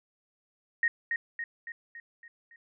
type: tone with echo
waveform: sine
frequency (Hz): 1864.7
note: A#6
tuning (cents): 0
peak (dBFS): -22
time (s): 0.83-0.88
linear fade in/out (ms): 2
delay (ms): 280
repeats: 6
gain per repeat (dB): -5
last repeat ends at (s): 2.56
effects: none